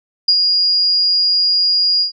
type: tone with ADSR envelope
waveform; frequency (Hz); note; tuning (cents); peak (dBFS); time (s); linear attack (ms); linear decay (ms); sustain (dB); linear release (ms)
sine; 4858; D#8; -42; -7; 0.28-2.12; 7; 63; -4; 110
effects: none